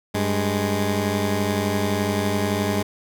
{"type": "tone pair together", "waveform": "15% pulse", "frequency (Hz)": [98, 207.7], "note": ["G2", "G#3"], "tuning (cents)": [0, 0], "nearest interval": "octave + minor second", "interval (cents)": 1300, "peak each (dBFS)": -17, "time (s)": [0.14, 2.83], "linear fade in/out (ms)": 10, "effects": []}